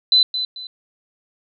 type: tone with echo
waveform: sine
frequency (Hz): 4019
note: B7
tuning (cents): +30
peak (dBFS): -10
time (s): 0.12-0.23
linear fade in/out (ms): 2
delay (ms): 220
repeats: 2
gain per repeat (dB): -10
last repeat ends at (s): 0.67
effects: none